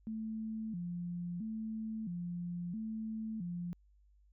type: tone with vibrato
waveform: sine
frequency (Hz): 196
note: G3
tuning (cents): 0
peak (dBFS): -37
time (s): 0.07-3.73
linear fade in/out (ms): 0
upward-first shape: square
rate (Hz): 0.75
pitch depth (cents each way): 200
effects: added 50 Hz sine -63 dBFS peak until 4.32 s